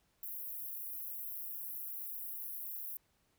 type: high-pass noise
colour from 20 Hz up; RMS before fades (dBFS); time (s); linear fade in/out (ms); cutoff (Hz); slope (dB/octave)
pink; -43; 0.23-2.97; 2; 12000; 48
effects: pink hiss -75 dBFS RMS until 3.38 s